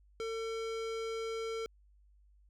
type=tone with low-pass filter; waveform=square; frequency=450 Hz; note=A4; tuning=39 cents sharp; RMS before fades=-38 dBFS; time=0.2-1.66 s; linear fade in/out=0 ms; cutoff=5600 Hz; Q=0.86; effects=added 50 Hz sine -61 dBFS peak until 2.49 s